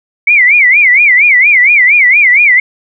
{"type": "tone with vibrato", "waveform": "sine", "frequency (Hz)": 2185, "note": "C#7", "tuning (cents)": -26, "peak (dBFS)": -3, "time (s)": [0.27, 2.6], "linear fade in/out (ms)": 5, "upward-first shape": "sine", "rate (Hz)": 4.3, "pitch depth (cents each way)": 200, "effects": []}